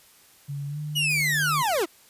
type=tone with pitch glide; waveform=sine; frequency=141.8 to 150.23 Hz; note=C#3 to D3; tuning=+40 to +40 cents; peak=-29 dBFS; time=0.48-1.63 s; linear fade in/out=20 ms; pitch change=+100 cents; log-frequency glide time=0.67-0.79 s
type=linear sweep; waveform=40% pulse; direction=down; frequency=2960 to 293.7 Hz; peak=-21 dBFS; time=0.95-1.86 s; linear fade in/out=20 ms
type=band-stop noise; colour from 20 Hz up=white; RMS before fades=-37 dBFS; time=1.09-1.84 s; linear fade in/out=20 ms; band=470 to 8600 Hz; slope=12 dB/octave
effects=white hiss -55 dBFS RMS until 2.09 s + resampled to 32000 Hz